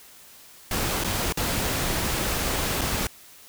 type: noise with dropouts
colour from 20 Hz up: pink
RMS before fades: -26 dBFS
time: 0.71-3.07 s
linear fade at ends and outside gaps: 2 ms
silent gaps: 1.038-1.045 / 1.325-1.372 / 2.811-2.814 s
effects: white hiss -49 dBFS RMS until 3.48 s